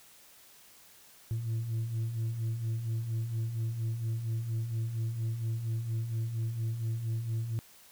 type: beating tone pair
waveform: sine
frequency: 110 / 114.3 Hz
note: A2 / A#2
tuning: 0 / -34 cents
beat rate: 4.3 Hz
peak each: -36 / -29 dBFS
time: 1.31-7.59 s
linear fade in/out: 0 ms
effects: tanh soft clip ceiling -28 dBFS + white hiss -57 dBFS RMS until 7.91 s